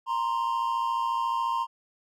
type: tone pair together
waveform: triangle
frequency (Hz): 932.3 / 1046.5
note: A#5 / C6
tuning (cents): 0 / 0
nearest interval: major second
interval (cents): 200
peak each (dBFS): -26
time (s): 0.06-1.67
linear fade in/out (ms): 50
effects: none